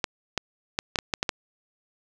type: clicks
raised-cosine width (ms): 0.2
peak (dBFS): -7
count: 8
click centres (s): 0.042 / 0.377 / 0.789 / 0.958 / 0.988 / 1.138 / 1.229 / 1.292
effects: none